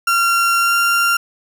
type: tone with pitch glide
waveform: 35% pulse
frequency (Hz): 1376 to 1385.6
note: F6 to F6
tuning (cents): -26 to -14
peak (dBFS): -11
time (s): 0.07-1.17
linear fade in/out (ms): 5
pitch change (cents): +12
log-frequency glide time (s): 0.59-0.75
effects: none